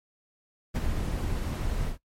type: noise with ADSR envelope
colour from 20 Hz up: brown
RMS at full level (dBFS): -24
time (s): 0.74-1.98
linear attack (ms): 23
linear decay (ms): 29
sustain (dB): -5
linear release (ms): 110
effects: noise-tail reverb RT60 0.1 s tail -19 dB re dry + MP3 64 kbps